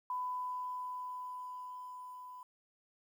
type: tone with level ramp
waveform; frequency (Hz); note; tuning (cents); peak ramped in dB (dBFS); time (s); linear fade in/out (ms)
sine; 1000; B5; +21; -34 to -47; 0.1-2.43; 2
effects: 11-bit